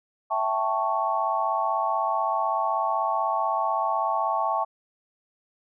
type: chord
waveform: sine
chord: A dominant seventh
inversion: second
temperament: equal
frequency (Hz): 659.3 / 784 / 880 / 1108.7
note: E5 / G5 / A5 / C#6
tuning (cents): 0 / 0 / 0 / 0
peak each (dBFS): -29 / -29 / -27 / -27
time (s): 0.3-4.65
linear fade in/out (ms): 20
effects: none